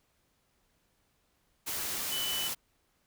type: tone in noise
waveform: sine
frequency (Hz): 2993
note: F#7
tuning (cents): +19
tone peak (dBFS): -33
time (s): 2.11-2.49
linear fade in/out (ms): 20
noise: white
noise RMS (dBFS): -35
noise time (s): 1.66-2.55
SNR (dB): -1
effects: pink hiss -73 dBFS RMS until 3.06 s